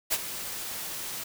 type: noise with ADSR envelope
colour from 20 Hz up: white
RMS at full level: -24 dBFS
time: 0.1-1.24 s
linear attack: 28 ms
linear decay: 42 ms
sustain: -12 dB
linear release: 8 ms
effects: none